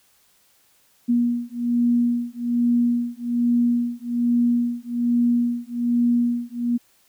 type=beating tone pair; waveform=sine; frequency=238.8 / 240 Hz; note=A#3 / B3; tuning=+42 / -49 cents; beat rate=1.2 Hz; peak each=-21 dBFS; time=1.08-6.78 s; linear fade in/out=20 ms; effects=white hiss -60 dBFS RMS until 7.08 s